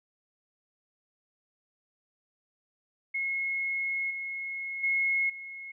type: tone with level steps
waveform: sine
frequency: 2169 Hz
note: C#7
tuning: 38 cents flat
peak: -28 / -33 / -24 / -39 dBFS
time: 3.14-5.72 s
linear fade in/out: 10 ms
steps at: 4.1 / 4.83 / 5.29 s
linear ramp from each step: 10 ms
effects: none